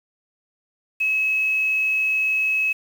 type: tone with quantisation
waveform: sine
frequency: 2573 Hz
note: E7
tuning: 43 cents flat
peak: -18 dBFS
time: 1-2.73 s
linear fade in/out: 10 ms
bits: 7
effects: none